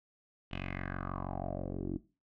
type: tone with low-pass filter sweep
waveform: 10% pulse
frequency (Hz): 46.25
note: F#1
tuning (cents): 0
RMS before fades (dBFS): -38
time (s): 0.51-1.98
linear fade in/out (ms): 10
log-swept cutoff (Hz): 3000 to 310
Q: 4.7
effects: noise-tail reverb RT60 0.3 s tail -17 dB re dry